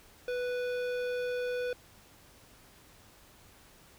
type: tone with hard clipping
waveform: sine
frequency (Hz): 493.9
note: B4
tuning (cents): 0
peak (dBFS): -33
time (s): 0.28-1.73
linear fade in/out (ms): 2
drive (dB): 14
effects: pink hiss -58 dBFS RMS until 3.98 s